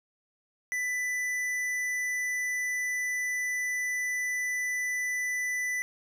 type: tone with tanh clipping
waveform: sine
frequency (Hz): 1990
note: B6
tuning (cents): +13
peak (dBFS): -30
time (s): 0.72-5.82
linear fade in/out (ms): 0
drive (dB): 13
effects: none